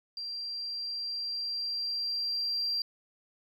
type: tone with level ramp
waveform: sine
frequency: 4731 Hz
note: D8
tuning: 12 cents sharp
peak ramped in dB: -35 to -27 dBFS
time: 0.17-2.82 s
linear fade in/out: 2 ms
effects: tanh soft clip ceiling -23 dBFS + 11-bit